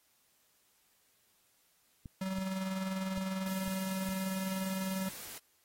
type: clicks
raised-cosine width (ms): 5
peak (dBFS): -33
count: 5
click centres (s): 2.058 / 2.385 / 3.177 / 3.679 / 4.089
type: tone with tremolo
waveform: square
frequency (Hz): 190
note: F#3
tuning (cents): +46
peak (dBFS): -33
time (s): 2.21-5.09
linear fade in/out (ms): 5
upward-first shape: sine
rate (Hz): 20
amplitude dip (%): 40
type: noise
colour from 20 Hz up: white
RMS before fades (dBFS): -46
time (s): 3.46-5.38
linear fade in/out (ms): 2
effects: white hiss -71 dBFS RMS until 5.64 s + AAC 48 kbps